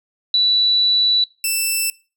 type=tone pair in turn; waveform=sine / 10% pulse; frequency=3951 / 2661 Hz; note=B7 / E7; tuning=0 / +16 cents; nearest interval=perfect fifth; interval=684 cents; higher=first; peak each=-12 / -9 dBFS; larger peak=second; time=0.34-1.24 / 1.44-1.9 s; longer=first; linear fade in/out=2 ms; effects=noise-tail reverb RT60 0.3 s tail -20 dB re dry